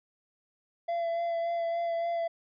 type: tone with vibrato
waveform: triangle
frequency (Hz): 677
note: E5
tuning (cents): +46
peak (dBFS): -26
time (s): 0.88-2.28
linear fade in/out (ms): 10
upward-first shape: sine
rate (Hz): 3.5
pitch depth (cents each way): 18
effects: resampled to 11025 Hz